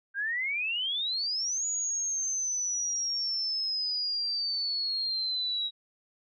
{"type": "exponential two-way sweep", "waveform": "sine", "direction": "up then down", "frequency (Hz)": [1568, 6850, 3837], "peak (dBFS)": -28, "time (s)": [0.14, 5.71], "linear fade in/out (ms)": 50, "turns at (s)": 1.66, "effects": []}